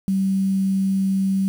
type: tone with quantisation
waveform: sine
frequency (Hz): 192.7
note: G3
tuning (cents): -29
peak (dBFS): -17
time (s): 0.08-1.48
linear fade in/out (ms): 0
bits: 7
effects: none